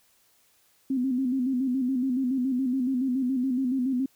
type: tone with vibrato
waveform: sine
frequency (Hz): 257.7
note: C4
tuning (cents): -26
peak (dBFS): -23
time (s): 0.9-4.06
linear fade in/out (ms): 5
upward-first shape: square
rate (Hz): 7.1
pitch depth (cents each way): 67
effects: white hiss -64 dBFS RMS until 4.15 s